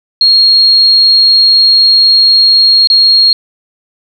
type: tone with dropouts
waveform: sine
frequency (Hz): 4269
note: C8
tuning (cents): +34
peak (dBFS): -3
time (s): 0.21-3.33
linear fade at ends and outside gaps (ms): 2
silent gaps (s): 2.873-2.9
effects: 7-bit